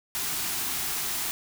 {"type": "band-stop noise", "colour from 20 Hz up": "white", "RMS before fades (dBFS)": -30, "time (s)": [0.15, 1.31], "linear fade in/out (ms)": 0, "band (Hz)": [440, 640], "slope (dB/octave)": 96, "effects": []}